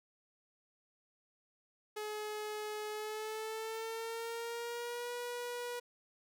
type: tone with pitch glide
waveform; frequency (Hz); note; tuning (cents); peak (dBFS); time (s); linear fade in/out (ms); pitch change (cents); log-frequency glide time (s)
sawtooth; 424.4 to 484.7; G#4 to B4; +38 to -32; -35; 1.96-5.8; 10; +230; 2.9-5.12
effects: none